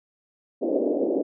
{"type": "band-pass noise", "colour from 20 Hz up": "pink", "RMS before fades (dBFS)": -24, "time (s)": [0.61, 1.23], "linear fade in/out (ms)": 20, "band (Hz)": [260, 600], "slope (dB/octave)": 48, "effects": []}